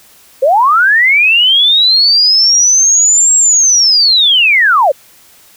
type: linear two-way sweep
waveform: sine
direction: up then down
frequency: 493.9 to 7620 to 493.9 Hz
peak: -5 dBFS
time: 0.42-4.92 s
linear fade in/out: 10 ms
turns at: 3.36 s
effects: white hiss -43 dBFS RMS until 5.56 s